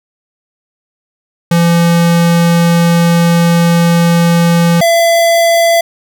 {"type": "tone pair in turn", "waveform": "square", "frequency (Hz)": [170, 673.7], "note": ["F3", "E5"], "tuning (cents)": [-46, 38], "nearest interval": "2 octaves", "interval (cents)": 2384, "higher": "second", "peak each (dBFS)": -7, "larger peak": "neither", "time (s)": [[1.51, 4.81], [4.81, 5.81]], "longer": "first", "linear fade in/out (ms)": 5, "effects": []}